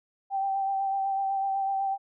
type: tone with vibrato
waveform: sine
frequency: 781 Hz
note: G5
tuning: 7 cents flat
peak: -25 dBFS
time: 0.3-1.98 s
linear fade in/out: 50 ms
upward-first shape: sine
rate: 8 Hz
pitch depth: 20 cents each way
effects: none